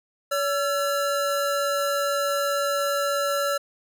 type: tone pair together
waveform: square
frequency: 567.2 / 1349 Hz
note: C#5 / E6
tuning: +40 / +40 cents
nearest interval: octave + minor third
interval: 1500 cents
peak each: -25 / -27 dBFS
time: 0.31-3.58 s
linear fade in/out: 10 ms
effects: none